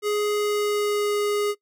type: tone with pitch glide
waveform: square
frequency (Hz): 416.9 to 413.3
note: G#4 to G#4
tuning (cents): +7 to -8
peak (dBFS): -22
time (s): 0.02-1.55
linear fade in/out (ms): 50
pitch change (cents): -15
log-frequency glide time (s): 0.29-1.17
effects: noise-tail reverb RT60 0.1 s tail -21 dB re dry